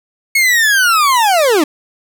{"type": "linear sweep", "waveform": "40% pulse", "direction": "down", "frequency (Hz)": [2200, 277.2], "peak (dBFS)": -8, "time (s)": [0.35, 1.64], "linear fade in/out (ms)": 5, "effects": []}